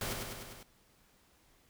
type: noise with echo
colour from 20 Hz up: pink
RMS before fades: -37 dBFS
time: 0.01-0.13 s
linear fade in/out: 2 ms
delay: 100 ms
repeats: 5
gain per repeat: -3 dB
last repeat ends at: 0.63 s
effects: pink hiss -67 dBFS RMS until 1.69 s